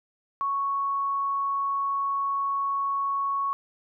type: tone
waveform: sine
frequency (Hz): 1108.7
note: C#6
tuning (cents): 0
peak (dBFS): -24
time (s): 0.41-3.53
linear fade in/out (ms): 0
effects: none